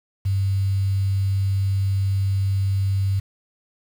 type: tone with quantisation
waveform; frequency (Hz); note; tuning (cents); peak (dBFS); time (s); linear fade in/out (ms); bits
sine; 97.4; G2; -11; -18; 0.25-3.2; 10; 7
effects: none